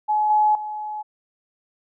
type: tone with level steps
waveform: sine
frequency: 849 Hz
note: G#5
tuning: 38 cents sharp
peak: -17 / -14 / -27 dBFS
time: 0.08-1.03 s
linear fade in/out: 20 ms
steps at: 0.3 / 0.55 s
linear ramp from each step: 2 ms
effects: none